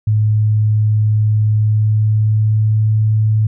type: tone with pitch glide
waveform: sine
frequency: 107.2 to 108.45 Hz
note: A2 to A2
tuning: -45 to -25 cents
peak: -10 dBFS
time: 0.07-3.47 s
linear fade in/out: 5 ms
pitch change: +20 cents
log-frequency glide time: 1.57-2.91 s
effects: none